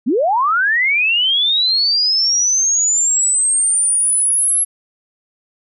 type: linear sweep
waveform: sine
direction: up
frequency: 200.5 to 11175 Hz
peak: -12 dBFS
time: 0.06-4.65 s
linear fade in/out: 20 ms
effects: none